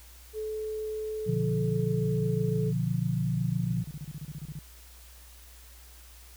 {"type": "tone", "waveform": "sine", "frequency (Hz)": 432.6, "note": "A4", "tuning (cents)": -29, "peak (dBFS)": -31, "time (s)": [0.33, 2.73], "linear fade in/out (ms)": 50}
{"type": "chord", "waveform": "sine", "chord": "B diminished", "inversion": "none", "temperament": "equal with one note detuned", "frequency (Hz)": [120.79, 146.83, 174.61], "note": ["B2", "D3", "F3"], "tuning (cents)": [-38, 0, 0], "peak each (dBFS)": -30, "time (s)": [1.26, 3.84], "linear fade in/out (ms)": 20}
{"type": "tone bursts", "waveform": "sine", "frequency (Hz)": 149.2, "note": "D3", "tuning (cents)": 28, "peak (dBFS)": -35, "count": 15, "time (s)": [3.6, 4.59], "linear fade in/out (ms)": 2, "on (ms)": 38, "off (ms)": 30}
{"effects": ["added 60 Hz sine -50 dBFS peak until 6.36 s", "white hiss -54 dBFS RMS until 6.36 s"]}